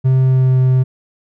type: tone with pitch glide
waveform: triangle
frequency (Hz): 130.81 to 129.16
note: C3 to C3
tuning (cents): 0 to -22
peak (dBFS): -7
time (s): 0.04-0.84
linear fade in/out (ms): 20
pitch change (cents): -22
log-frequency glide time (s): 0.21-0.58
effects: none

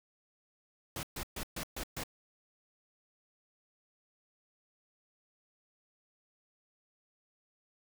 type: noise bursts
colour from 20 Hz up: pink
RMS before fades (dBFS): -39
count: 6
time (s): 0.96-2.036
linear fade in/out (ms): 2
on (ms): 71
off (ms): 130
effects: none

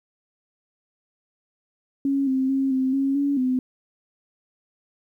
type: tone with pitch steps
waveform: sine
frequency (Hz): 275.8 / 263 / 269.8 / 261.5 / 272.7 / 282.5 / 255.6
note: C#4 / C4 / C#4 / C4 / C#4 / C#4 / C4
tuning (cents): -9 / +9 / -47 / -1 / -28 / +33 / -40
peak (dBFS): -19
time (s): 2.05-3.59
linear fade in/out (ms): 2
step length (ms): 220
effects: 10-bit

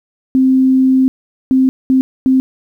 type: tone bursts at uneven times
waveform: sine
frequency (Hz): 261.6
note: C4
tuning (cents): 0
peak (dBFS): -7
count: 4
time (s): 0.35-1.08 / 1.51-1.69 / 1.9-2.01 / 2.26-2.4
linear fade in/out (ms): 0
effects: 8-bit

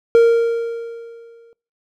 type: tone with exponential decay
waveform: triangle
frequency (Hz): 463.8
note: A#4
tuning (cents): -9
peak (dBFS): -4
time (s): 0.15-1.53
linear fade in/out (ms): 0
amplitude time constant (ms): 300
effects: noise-tail reverb RT60 0.4 s tail -25 dB re dry

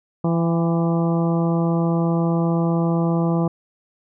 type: harmonic tone with a mistuned harmonic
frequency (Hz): 167.8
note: E3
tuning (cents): +31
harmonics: 1 / 2 / 3 / 4 / 5 / 6 / 7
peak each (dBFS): -18 / -24 / -28 / -30 / -32 / -34 / -35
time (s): 0.24-3.48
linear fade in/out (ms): 5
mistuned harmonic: 5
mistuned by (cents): -32
effects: none

